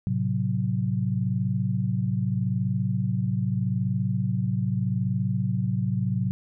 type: chord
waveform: sine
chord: F# diminished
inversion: first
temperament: equal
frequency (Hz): 110 / 130.81 / 185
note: A2 / C3 / F#3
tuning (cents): 0 / 0 / 0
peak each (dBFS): -27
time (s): 0.07-6.31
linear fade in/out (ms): 0
effects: none